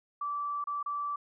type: tone with dropouts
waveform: sine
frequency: 1161 Hz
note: D6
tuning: 20 cents flat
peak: -31 dBFS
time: 0.21-1.16 s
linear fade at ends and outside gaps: 5 ms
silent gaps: 0.641-0.671 / 0.829-0.86 s
effects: none